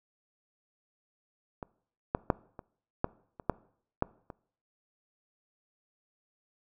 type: clicks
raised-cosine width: 1 ms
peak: -24 / -12 / -9 / -28 / -12 / -29 / -11 / -12 / -28 dBFS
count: 9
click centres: 1.628 / 2.149 / 2.302 / 2.592 / 3.044 / 3.398 / 3.497 / 4.024 / 4.302 s
effects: noise-tail reverb RT60 0.6 s tail -22 dB re dry